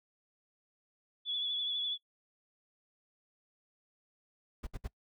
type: tone with vibrato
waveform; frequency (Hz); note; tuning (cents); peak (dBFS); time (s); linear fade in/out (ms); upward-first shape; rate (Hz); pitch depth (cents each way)
sine; 3416; G#7; +48; -32; 1.25-1.98; 50; sine; 12; 31
type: noise bursts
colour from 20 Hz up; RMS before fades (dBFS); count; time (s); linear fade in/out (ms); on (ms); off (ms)
brown; -38; 3; 4.63-4.878; 10; 40; 64
effects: noise-tail reverb RT60 0.1 s tail -23 dB re dry